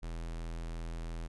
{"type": "tone", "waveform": "square", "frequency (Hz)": 41.47, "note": "E1", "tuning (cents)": 11, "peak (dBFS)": -38, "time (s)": [0.02, 1.28], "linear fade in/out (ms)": 20, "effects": ["resampled to 24000 Hz"]}